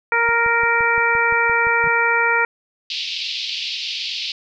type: harmonic tone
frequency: 466.2 Hz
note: A#4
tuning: in tune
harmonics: 1 / 2 / 3 / 4 / 5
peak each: -24 / -21 / -19 / -21 / -21 dBFS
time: 0.12-2.45 s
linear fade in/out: 2 ms
type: click train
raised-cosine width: 5 ms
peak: -24 dBFS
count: 10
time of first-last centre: 0.29-1.842 s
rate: 5.8 Hz
type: tone with exponential growth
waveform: triangle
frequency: 154.5 Hz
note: D#3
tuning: 12 cents flat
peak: -25 dBFS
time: 1.8-1.88 s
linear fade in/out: 5 ms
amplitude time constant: 16 ms
type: band-pass noise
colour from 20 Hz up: white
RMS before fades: -26 dBFS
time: 2.9-4.32 s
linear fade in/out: 2 ms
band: 2500 to 4800 Hz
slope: 48 dB/octave
effects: none